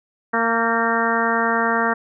harmonic tone with a mistuned harmonic, 230 Hz, A#3, 23 cents flat, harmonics 1 / 2 / 3 / 4 / 5 / 6 / 7 / 8, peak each -25 / -25 / -25 / -25 / -25 / -25 / -25 / -25 dBFS, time 0.33-1.94 s, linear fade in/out 10 ms, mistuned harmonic 7, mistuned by -33 cents, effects none

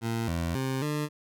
20% pulse tone with pitch steps, 114.8 / 84.1 / 132.4 / 149.9 Hz, A#2 / E2 / C3 / D3, -26 / +35 / +21 / +36 cents, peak -23 dBFS, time 0.01-1.09 s, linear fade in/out 50 ms, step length 270 ms, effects none

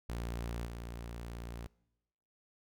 sawtooth tone with level steps, 58.27 Hz, A#1, in tune, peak -33 / -38 dBFS, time 0.09-1.67 s, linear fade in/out 0 ms, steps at 0.65 s, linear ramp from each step 20 ms, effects noise-tail reverb RT60 1.0 s tail -24 dB re dry

